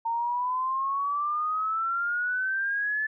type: exponential sweep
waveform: sine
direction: up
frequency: 912 to 1746 Hz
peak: -25 dBFS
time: 0.05-3.07 s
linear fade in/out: 10 ms
effects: none